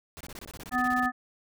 pink noise bursts, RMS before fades -43 dBFS, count 15, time 0.17-1.06 s, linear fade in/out 0 ms, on 36 ms, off 25 ms
clicks, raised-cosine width 2 ms, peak -36 dBFS, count 10, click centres 0.238 / 0.285 / 0.316 / 0.351 / 0.389 / 0.46 / 0.562 / 0.593 / 0.634 / 0.665 s
harmonic tone, 250 Hz, B3, 21 cents sharp, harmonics 1 / 3 / 5 / 7, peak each -29 / -29 / -29 / -29 dBFS, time 0.71-1.12 s, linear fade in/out 50 ms
effects none

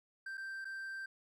triangle tone with dropouts, 1568 Hz, G6, in tune, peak -39 dBFS, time 0.26-1.06 s, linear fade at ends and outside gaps 5 ms, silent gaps 0.373-0.377 / 0.646-0.652 s, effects none

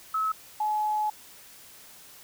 sine tone pair in turn, 1292 / 850.2 Hz, E6 / G#5, -35 / +40 cents, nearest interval perfect fifth, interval 725 cents, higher first, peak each -24 dBFS, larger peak neither, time 0.14-0.32 / 0.6-1.1 s, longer second, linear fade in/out 5 ms, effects white hiss -50 dBFS RMS until 2.23 s

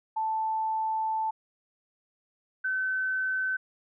sine tone pair in turn, 880 / 1525.3 Hz, A5 / G6, 0 / -48 cents, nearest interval minor seventh, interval 952 cents, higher second, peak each -26 dBFS, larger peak neither, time 0.16-1.31 / 2.64-3.57 s, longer first, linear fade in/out 10 ms, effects none

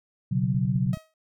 sine chord, B suspended second, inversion none, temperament just, 123.47 / 138.9 / 185.21 Hz, B2 / C#3 / F#3, 0 / +4 / +2 cents, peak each -26 dBFS, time 0.31-0.95 s, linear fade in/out 10 ms
click train, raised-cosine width 5 ms, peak -28 dBFS, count 6, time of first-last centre 0.44-0.972 s, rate 9.4 Hz
sawtooth tone with exponential decay, 635 Hz, D#5, 35 cents sharp, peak -32 dBFS, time 0.93-1.14 s, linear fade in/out 2 ms, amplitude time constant 45 ms
effects none

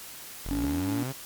sawtooth linear sweep, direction up, 36.56 to 138.59 Hz, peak -27 dBFS, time 0.45-1.13 s, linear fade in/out 20 ms
triangle tone, 283.9 Hz, C#4, 41 cents sharp, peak -25 dBFS, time 0.51-1.03 s, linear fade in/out 0 ms
clicks, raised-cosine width 2 ms, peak -22 dBFS, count 2, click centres 0.638 / 0.645 s
effects white hiss -43 dBFS RMS until 1.25 s + MP3 96 kbps

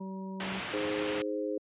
harmonic tone, 191.1 Hz, G3, 44 cents flat, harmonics 1 / 2 / 3 / 5, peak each -37 / -46 / -50 / -47 dBFS, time 0-0.6 s, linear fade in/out 10 ms
white low-pass noise, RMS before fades -38 dBFS, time 0.4-1.22 s, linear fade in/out 2 ms, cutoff 3200 Hz, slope 24 dB/octave
sine chord, Ab major, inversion second, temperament equal, 311.1 / 415.3 / 523.3 Hz, Eb4 / Ab4 / C5, 0 / 0 / 0 cents, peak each -35 dBFS, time 0.73-1.58 s, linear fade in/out 5 ms
effects high-pass 80 Hz 12 dB/octave + resampled to 8000 Hz

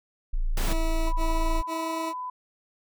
sine tone, 28 Hz, A0, 31 cents sharp, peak -22 dBFS, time 0.33-1.62 s, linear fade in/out 10 ms
pink noise, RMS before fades -32 dBFS, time 0.57-0.73 s, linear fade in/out 2 ms
20% pulse tone bursts, 324.4 Hz, E4, 28 cents flat, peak -25 dBFS, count 3, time 0.66-2.138 s, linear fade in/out 50 ms, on 470 ms, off 34 ms
sine tone with pitch glide, 988 to 1001.8 Hz, B5 to B5, 0 to +24 cents, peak -31 dBFS, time 1.07-2.3 s, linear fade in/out 5 ms, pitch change +24 cents, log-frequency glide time 1.28-1.71 s
effects none

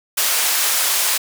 white band-pass noise, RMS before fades -18 dBFS, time 0.17-1.18 s, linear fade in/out 10 ms, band 680 to 16000 Hz, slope 12 dB/octave, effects none

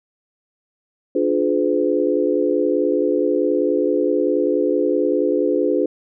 sine chord, D diminished seventh, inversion none, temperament just, 293.7 / 352.4 / 422.9 / 507.5 Hz, D4 / F4 / Ab4 / Cb5, 0 / +16 / +31 / +47 cents, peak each -21 dBFS, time 1.15-5.86 s, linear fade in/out 5 ms, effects none

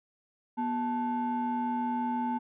triangle ring-modulated tone, 317.1 Hz, D#4, 33 cents sharp, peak -23 dBFS, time 0.57-2.39 s, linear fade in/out 20 ms, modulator 560 Hz, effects resampled to 8000 Hz

